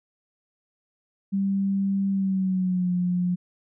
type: tone with pitch glide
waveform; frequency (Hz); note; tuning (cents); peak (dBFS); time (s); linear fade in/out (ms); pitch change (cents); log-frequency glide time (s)
sine; 196 to 178.7; G3 to F3; 0 to +40; -21; 1.32-3.36; 20; -160; 2.1-2.92
effects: none